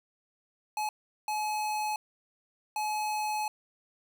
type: tone bursts at uneven times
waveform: square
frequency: 851 Hz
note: G#5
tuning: 42 cents sharp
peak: -30 dBFS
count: 3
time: 0.77-0.89 / 1.28-1.96 / 2.76-3.48 s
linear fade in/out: 2 ms
effects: none